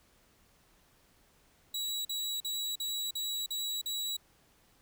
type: tone bursts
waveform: sawtooth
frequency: 3898 Hz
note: B7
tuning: 23 cents flat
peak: -30 dBFS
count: 7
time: 1.74-4.168 s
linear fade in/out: 5 ms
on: 310 ms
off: 43 ms
effects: pink hiss -66 dBFS RMS until 4.81 s